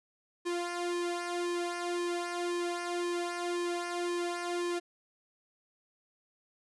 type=tone with flanger; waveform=sawtooth; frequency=349.2 Hz; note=F4; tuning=in tune; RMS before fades=-34 dBFS; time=0.45-4.8 s; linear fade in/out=20 ms; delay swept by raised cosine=1.4 to 2.6 ms; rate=1.9 Hz; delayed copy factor=-0.7; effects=resampled to 24000 Hz